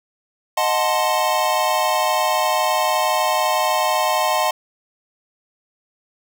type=chord; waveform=square; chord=D# diminished seventh; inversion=none; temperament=equal with one note detuned; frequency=622.3 / 734 / 880 / 1046.5 Hz; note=D#5 / F#5 / A5 / C6; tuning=0 / -14 / 0 / 0 cents; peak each=-23 dBFS; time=0.57-4.51 s; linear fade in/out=5 ms; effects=none